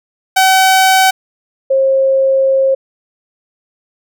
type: tone pair in turn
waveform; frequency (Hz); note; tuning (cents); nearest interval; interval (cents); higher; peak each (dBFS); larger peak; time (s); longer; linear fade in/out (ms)
sawtooth / sine; 760 / 535.9; F#5 / C5; +46 / +41; tritone; 605; first; -3 / -8; first; 0.36-1.11 / 1.7-2.75; second; 10
effects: none